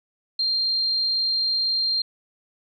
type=tone; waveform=sine; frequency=4186 Hz; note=C8; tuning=in tune; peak=-20 dBFS; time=0.39-2.02 s; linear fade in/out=5 ms; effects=none